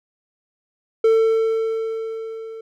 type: tone with level ramp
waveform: triangle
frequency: 447.5 Hz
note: A4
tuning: 29 cents sharp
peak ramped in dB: -9 to -30 dBFS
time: 1.04-2.61 s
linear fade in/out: 5 ms
effects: none